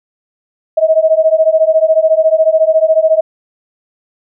sine beating tone pair, 630 / 644 Hz, D#5 / E5, +21 / -41 cents, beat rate 14 Hz, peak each -10 dBFS, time 0.77-3.21 s, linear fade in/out 10 ms, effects none

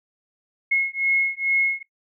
sine beating tone pair, 2168 / 2170.3 Hz, C#7 / C#7, -39 / -37 cents, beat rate 2.3 Hz, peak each -22 dBFS, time 0.71-1.83 s, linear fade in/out 10 ms, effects noise-tail reverb RT60 0.1 s tail -17 dB re dry

